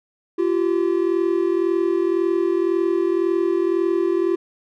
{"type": "tone pair together", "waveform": "triangle", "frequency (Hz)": [342.6, 384.5], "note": ["F4", "G4"], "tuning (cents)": [-33, -33], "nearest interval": "major second", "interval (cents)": 200, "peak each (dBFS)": [-17, -19], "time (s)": [0.38, 4.36], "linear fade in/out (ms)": 10, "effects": []}